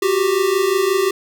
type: tone pair together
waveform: square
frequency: 366.7 / 392.3 Hz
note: F#4 / G4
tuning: -15 / +1 cents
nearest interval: minor second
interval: 116 cents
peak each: -20 / -17 dBFS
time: 0.02-1.11 s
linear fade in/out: 5 ms
effects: none